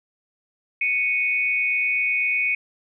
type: tone pair together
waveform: sine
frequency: 2218 / 2490 Hz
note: C#7 / D#7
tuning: 0 / +1 cents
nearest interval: major second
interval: 201 cents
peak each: -22 dBFS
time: 0.81-2.55 s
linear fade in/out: 5 ms
effects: none